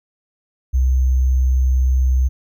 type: tone with sample-and-hold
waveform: sine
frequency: 64.5 Hz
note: C2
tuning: 24 cents flat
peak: -12 dBFS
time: 0.73-2.29 s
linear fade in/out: 20 ms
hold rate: 6300 Hz
effects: none